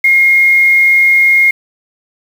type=tone with quantisation; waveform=sine; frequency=2141 Hz; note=C7; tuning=39 cents sharp; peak=-5 dBFS; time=0.04-1.51 s; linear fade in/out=5 ms; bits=5; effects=none